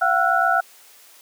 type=tone cluster; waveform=sine; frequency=689 / 757 / 1350 / 1457 Hz; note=F5 / F#5 / E6 / F#6; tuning=-24 / +39 / +41 / -27 cents; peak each=-21 dBFS; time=0.01-0.61 s; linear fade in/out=10 ms; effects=white hiss -49 dBFS RMS until 1.21 s + high-pass 400 Hz 12 dB/octave